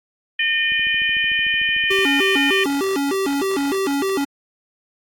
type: harmonic tone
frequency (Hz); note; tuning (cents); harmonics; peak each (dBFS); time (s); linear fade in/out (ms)
609; D#5; -37; 3 / 4 / 5; -20 / -21 / -22; 0.39-2.64; 5
type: click train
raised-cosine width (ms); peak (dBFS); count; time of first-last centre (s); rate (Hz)
3; -28; 18; 0.72-1.989; 13.4
type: tone with vibrato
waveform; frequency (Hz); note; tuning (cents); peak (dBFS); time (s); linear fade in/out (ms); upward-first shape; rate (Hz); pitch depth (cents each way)
square; 329.6; E4; 0; -19; 1.9-4.25; 10; square; 3.3; 280
effects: AAC 64 kbps